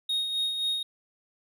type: tone with tremolo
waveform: triangle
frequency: 3731 Hz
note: A#7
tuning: 1 cent sharp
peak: -23 dBFS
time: 0.09-0.83 s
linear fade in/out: 5 ms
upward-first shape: sine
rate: 3.8 Hz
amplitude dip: 45%
effects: none